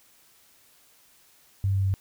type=tone with pitch steps; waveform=sine; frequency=97.7 / 96.97 / 96.24 Hz; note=G2 / G2 / G2; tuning=-5 / -18 / -31 cents; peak=-21 dBFS; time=1.64-1.94 s; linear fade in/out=0 ms; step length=100 ms; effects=white hiss -59 dBFS RMS until 2 s